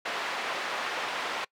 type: band-pass noise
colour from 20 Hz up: pink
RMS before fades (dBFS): -33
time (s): 0.05-1.45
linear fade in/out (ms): 10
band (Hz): 700 to 3000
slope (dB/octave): 12
effects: noise-tail reverb RT60 0.1 s tail -24 dB re dry

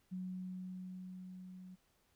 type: tone with level ramp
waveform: sine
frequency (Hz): 184.3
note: F#3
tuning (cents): -7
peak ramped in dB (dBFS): -39 to -50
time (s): 0.11-1.76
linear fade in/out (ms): 20
effects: pink hiss -75 dBFS RMS until 2.15 s

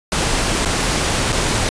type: noise with dropouts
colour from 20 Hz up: pink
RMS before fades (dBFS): -18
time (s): 0.12-1.69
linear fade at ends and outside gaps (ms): 1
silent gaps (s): 0.65-0.657 / 1.322-1.327
effects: resampled to 22050 Hz

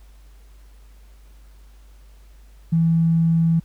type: tone with tanh clipping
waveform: triangle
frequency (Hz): 164.81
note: E3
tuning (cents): 0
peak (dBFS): -14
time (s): 2.72-3.6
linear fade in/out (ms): 10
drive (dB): 3
effects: added 50 Hz sine -44 dBFS peak until 3.64 s + pink hiss -59 dBFS RMS until 3.64 s

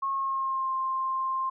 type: tone with pitch glide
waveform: sine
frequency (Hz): 1087 to 1054.2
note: C#6 to C6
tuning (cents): -34 to +13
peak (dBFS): -26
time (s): 0.02-1.5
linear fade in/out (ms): 10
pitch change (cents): -53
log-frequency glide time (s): 0.13-0.72
effects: none

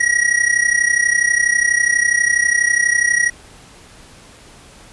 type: tone with amplitude modulation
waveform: square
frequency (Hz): 1910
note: A#6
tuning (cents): +42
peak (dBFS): -10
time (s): 0-3.3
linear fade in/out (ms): 10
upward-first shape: sine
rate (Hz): 32.2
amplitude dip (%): 80
effects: pink hiss -43 dBFS RMS until 4.92 s + resampled to 24000 Hz

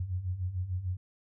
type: beating tone pair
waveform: sine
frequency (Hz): 86.9 / 93.6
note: F2 / F#2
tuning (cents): -8 / +20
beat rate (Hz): 6.7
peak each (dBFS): -37 / -32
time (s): 0-0.97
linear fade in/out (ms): 5
effects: none

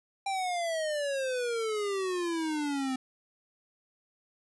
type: exponential sweep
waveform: square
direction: down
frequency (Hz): 795 to 256.9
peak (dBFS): -30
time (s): 0.26-2.96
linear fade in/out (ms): 5
effects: resampled to 24000 Hz

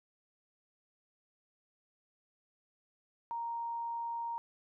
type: tone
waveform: sine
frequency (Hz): 932.3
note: A#5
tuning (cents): 0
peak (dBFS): -35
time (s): 3.31-4.38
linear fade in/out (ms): 0
effects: none

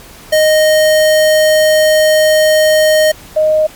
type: tone pair in turn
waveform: square / sine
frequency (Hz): 620 / 620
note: D#5 / D#5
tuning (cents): -6 / -6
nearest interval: unison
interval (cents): 0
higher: neither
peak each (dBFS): -7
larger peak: neither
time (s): 0.32-3.12 / 3.36-3.67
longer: first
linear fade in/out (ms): 10
effects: pink hiss -36 dBFS RMS until 3.75 s + MP3 96 kbps

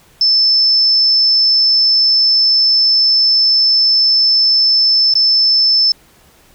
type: tone with dropouts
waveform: sine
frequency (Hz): 5274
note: E8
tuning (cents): 0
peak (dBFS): -8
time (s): 0.21-5.92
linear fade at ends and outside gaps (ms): 2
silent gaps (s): 5.139-5.153
effects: pink hiss -48 dBFS RMS until 6.54 s

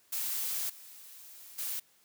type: noise with level steps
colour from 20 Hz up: blue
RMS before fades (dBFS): -34 / -51 / -36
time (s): 0.12-1.8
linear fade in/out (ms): 10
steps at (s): 0.69 / 1.58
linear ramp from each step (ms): 10
effects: white hiss -66 dBFS RMS until 2.04 s + high-pass 80 Hz 12 dB/octave

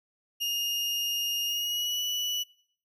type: tone with pitch glide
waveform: 35% pulse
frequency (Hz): 2840 to 2952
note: F7 to F#7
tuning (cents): +28 to -5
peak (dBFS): -26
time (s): 0.4-2.44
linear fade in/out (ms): 20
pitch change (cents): +67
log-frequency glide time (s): 1.46-2.01
effects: noise-tail reverb RT60 0.6 s tail -23 dB re dry

